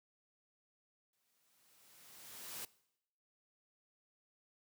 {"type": "noise with exponential growth", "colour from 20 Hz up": "white", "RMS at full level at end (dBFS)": -44, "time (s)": [1.13, 2.65], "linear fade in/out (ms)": 2, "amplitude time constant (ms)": 330, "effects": ["noise-tail reverb RT60 0.8 s tail -21 dB re dry", "high-pass 100 Hz 12 dB/octave"]}